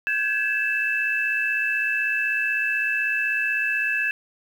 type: tone cluster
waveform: sine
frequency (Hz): 1575 / 1691 / 2636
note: G6 / G#6 / E7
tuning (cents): +8 / +31 / -1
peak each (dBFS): -28 / -25 / -24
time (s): 0.07-4.11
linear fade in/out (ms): 0
effects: 8-bit